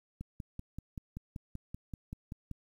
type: click train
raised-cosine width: 5 ms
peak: -28 dBFS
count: 13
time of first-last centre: 0.21-2.513 s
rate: 5.21 Hz
effects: 10-bit